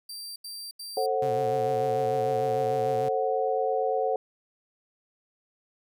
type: tone bursts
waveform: sawtooth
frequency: 4699 Hz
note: D8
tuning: in tune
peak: -34 dBFS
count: 3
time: 0.09-1.062 s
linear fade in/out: 5 ms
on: 270 ms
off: 81 ms
type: chord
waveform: sine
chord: F# diminished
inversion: first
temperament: just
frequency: 444 / 532.8 / 740 Hz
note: A4 / C5 / F#5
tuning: +16 / +31 / 0 cents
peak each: -28 dBFS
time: 0.97-4.16 s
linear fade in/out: 2 ms
type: tone with vibrato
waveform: sawtooth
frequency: 125.5 Hz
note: B2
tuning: 28 cents sharp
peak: -31 dBFS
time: 1.22-3.09 s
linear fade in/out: 5 ms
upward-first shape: sine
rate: 6.7 Hz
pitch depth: 140 cents each way
effects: none